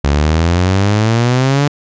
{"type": "exponential sweep", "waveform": "sawtooth", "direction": "up", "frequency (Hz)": [69.3, 146.83], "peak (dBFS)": -6, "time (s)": [0.04, 1.68], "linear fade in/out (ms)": 5, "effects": ["resampled to 16000 Hz"]}